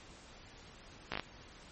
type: slowing click train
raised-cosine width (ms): 0.3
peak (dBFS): -19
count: 5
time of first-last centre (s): 1.12-1.196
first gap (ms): 16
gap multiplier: 1.12
effects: pink hiss -55 dBFS RMS until 1.71 s + MP3 32 kbps